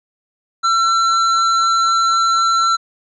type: tone with hard clipping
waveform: sine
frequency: 1348 Hz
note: E6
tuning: 38 cents sharp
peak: -14 dBFS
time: 0.63-2.77 s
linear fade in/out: 20 ms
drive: 16 dB
effects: resampled to 16000 Hz